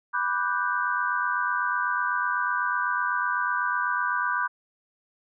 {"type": "chord", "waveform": "sine", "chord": "G major seventh", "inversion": "first", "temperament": "equal", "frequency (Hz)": [987.8, 1174.7, 1480, 1568], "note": ["B5", "D6", "F#6", "G6"], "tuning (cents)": [0, 0, 0, 0], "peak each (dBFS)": -29, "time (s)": [0.13, 4.48], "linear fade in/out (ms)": 20, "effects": []}